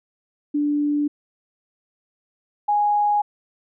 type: tone pair in turn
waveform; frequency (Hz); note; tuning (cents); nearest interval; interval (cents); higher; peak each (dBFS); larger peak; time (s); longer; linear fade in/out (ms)
sine; 293 / 828.7; D4 / G#5; -4 / -4; octave + tritone; 1800; second; -18 / -16; second; 0.54-1.08 / 2.68-3.22; neither; 10
effects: none